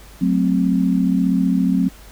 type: chord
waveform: sine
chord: F# diminished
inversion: none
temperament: equal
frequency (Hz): 185 / 220 / 261.6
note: F#3 / A3 / C4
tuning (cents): 0 / 0 / 0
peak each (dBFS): -17 / -22 / -18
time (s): 0.21-1.89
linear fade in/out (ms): 10
effects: added 50 Hz sine -42 dBFS peak until 2.11 s + pink hiss -45 dBFS RMS until 2.11 s